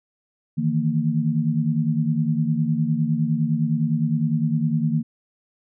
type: tone cluster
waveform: sine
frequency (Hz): 152.5 / 162.3 / 230.1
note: D#3 / E3 / A#3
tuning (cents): -34 / -27 / -22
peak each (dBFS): -23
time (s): 0.57-5.03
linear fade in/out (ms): 20
effects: none